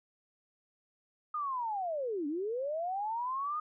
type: linear two-way sweep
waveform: sine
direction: down then up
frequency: 1244.5 to 278.7 to 1244.5 Hz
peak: -32 dBFS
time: 1.34-3.6 s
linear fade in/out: 5 ms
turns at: 2.27 s
effects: none

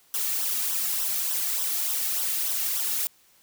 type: noise with flanger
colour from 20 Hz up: blue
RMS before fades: -27 dBFS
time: 0.14-3.07 s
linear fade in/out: 0 ms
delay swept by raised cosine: 0.43 to 2.03 ms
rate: 3.4 Hz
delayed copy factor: -0.7
effects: white hiss -60 dBFS RMS until 3.42 s

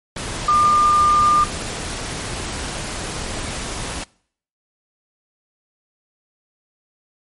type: tone in noise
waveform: sine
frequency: 1200 Hz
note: D6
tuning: 37 cents sharp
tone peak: -12 dBFS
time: 0.48-1.44 s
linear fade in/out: 5 ms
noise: pink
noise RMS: -27 dBFS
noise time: 0.16-4.04 s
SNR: +12 dB
effects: noise-tail reverb RT60 0.6 s tail -24 dB re dry + MP3 48 kbps

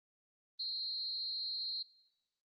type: tone with amplitude modulation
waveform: sine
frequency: 4186 Hz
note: C8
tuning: in tune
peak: -33 dBFS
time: 0.59-1.83 s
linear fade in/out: 10 ms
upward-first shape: sine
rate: 287 Hz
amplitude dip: 75%
effects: noise-tail reverb RT60 1.0 s tail -23 dB re dry + Opus 24 kbps

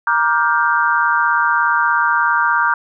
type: chord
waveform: sine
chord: G minor seventh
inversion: first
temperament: just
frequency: 940.8 / 1176 / 1411.2 / 1568 Hz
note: Bb5 / D6 / F6 / G6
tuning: +16 / +2 / +18 / 0 cents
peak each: -18 dBFS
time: 0.07-2.74 s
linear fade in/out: 2 ms
effects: none

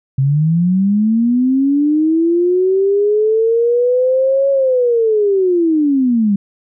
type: linear two-way sweep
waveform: sine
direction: up then down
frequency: 130.81 to 554.4 to 194.5 Hz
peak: -10 dBFS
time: 0.18-6.36 s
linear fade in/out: 5 ms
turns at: 4.5 s
effects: none

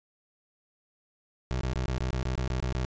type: tone bursts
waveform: 25% pulse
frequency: 63.5 Hz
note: B1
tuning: 49 cents sharp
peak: -24 dBFS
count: 11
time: 1.51-2.85 s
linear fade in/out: 0 ms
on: 100 ms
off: 24 ms
effects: resampled to 16000 Hz

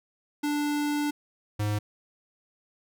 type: tone pair in turn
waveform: square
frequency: 293.7 / 104.68 Hz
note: D4 / G#2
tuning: 0 / +14 cents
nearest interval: octave + tritone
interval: 1786 cents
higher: first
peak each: -26 dBFS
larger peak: neither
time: 0.43-1.11 / 1.59-1.79 s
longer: first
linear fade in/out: 10 ms
effects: none

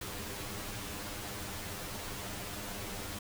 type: noise with comb filter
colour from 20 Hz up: pink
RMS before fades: -41 dBFS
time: 0.01-3.19 s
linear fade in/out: 5 ms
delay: 9.9 ms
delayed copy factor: +0.95
effects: none

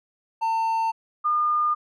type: tone pair in turn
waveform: triangle / sine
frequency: 900 / 1213.2 Hz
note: A5 / D#6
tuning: +39 / -44 cents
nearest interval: perfect fourth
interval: 517 cents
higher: second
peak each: -19 dBFS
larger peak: neither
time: 0.41-0.92 / 1.24-1.75 s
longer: neither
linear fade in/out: 20 ms
effects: none

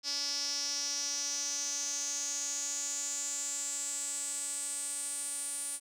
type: tone with band-pass filter sweep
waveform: sawtooth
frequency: 285.5 Hz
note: D4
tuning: 49 cents flat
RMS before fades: -36 dBFS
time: 0.03-5.8 s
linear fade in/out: 50 ms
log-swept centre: 5200 to 9200 Hz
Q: 8.5
effects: none

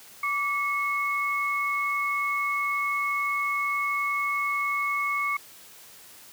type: tone pair together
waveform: sine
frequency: 1157.8 / 2189 Hz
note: D6 / C#7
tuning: -25 / -22 cents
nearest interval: major seventh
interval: 1103 cents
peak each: -27 dBFS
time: 0.23-5.37 s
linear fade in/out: 5 ms
effects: white hiss -49 dBFS RMS until 6.32 s + high-pass 80 Hz 12 dB/octave

